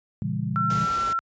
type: chord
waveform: sine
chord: A# diminished seventh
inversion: none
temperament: just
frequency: 116.54 / 139.85 / 167.82 / 201.4 Hz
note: A#2 / C#3 / E3 / G3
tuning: 0 / +16 / +31 / +47 cents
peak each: -30 dBFS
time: 0.22-0.85 s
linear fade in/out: 0 ms
type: tone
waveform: sine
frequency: 1351 Hz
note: E6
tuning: 42 cents sharp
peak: -22 dBFS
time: 0.56-1.19 s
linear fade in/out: 0 ms
type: noise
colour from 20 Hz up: pink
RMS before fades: -35 dBFS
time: 0.7-1.13 s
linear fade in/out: 2 ms
effects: high-pass 60 Hz 12 dB/octave + resampled to 16000 Hz